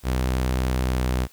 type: tone with pitch glide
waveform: sawtooth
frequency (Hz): 63.6 to 63.05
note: C2 to B1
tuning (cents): -48 to +36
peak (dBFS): -17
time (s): 0.03-1.28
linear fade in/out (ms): 50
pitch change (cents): -16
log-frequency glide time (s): 0.77-1.04
effects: white hiss -54 dBFS RMS until 1.32 s